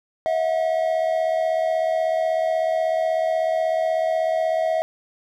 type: tone pair together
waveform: triangle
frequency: 645 / 721.3 Hz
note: E5 / F#5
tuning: -38 / -44 cents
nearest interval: major second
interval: 194 cents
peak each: -18 / -23 dBFS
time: 0.26-4.82 s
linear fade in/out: 0 ms
effects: none